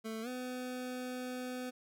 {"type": "tone with pitch glide", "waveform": "25% pulse", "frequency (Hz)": [221.8, 251.9], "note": ["A3", "B3"], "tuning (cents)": [14, 34], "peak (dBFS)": -35, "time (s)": [0.04, 1.71], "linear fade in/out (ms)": 20, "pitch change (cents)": 220, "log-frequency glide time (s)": [0.22, 0.28], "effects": []}